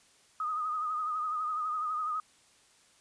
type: tone with vibrato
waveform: sine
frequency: 1244.5 Hz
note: D#6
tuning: in tune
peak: -30 dBFS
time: 0.4-2.2 s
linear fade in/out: 2 ms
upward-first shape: sine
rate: 12 Hz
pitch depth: 52 cents each way
effects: white hiss -63 dBFS RMS until 3 s + resampled to 22050 Hz